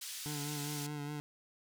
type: band-pass noise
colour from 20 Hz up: pink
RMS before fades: -44 dBFS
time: 0.01-0.87 s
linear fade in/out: 10 ms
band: 3700 to 13000 Hz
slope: 12 dB/octave
type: tone with vibrato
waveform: 25% pulse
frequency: 146.83 Hz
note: D3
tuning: in tune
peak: -35 dBFS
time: 0.26-1.2 s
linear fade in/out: 0 ms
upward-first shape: sine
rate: 4.9 Hz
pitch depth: 33 cents each way
effects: none